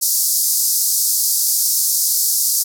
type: band-pass noise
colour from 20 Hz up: white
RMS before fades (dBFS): -17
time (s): 0.01-2.64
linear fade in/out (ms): 20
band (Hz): 4700 to 15000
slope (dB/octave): 48
effects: none